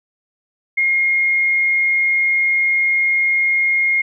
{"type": "tone", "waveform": "sine", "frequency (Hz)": 2140, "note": "C7", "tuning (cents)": 38, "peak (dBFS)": -13, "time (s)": [0.77, 4.02], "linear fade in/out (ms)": 10, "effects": []}